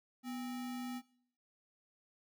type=tone with sample-and-hold; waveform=sine; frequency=246.9 Hz; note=B3; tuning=in tune; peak=-39 dBFS; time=0.23-1.02 s; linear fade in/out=50 ms; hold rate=1050 Hz; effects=noise-tail reverb RT60 0.6 s tail -19 dB re dry